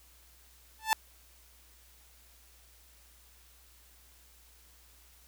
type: tone with exponential growth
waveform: sawtooth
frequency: 880 Hz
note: A5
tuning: in tune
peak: -16 dBFS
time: 0.79-0.93 s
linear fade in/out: 0 ms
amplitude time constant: 29 ms
effects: added 60 Hz sine -61 dBFS peak until 5.27 s + white hiss -61 dBFS RMS until 5.27 s